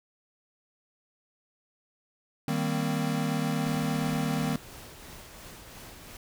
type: chord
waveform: square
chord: C minor seventh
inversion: first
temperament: equal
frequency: 155.56 / 196 / 233.1 / 261.6 Hz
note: Eb3 / G3 / Bb3 / C4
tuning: 0 / 0 / 0 / 0 cents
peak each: -31 / -35 / -33 / -34 dBFS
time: 2.48-4.56 s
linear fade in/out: 2 ms
type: noise with tremolo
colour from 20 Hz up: pink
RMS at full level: -45 dBFS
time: 3.66-6.17 s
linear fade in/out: 2 ms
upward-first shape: triangle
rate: 2.9 Hz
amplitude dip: 35%
effects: none